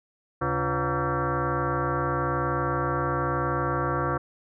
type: tone with frequency modulation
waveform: sine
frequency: 502 Hz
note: B4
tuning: 28 cents sharp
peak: -23 dBFS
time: 0.41-4.18 s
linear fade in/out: 10 ms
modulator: 213 Hz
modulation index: 4.5
effects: none